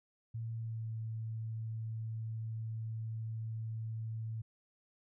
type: tone with pitch glide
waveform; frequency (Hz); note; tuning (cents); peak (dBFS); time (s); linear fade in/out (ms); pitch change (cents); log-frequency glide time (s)
sine; 113.7 to 111.62; A#2 to A2; -43 to +25; -37; 0.34-4.42; 10; -32; 0.56-0.92
effects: none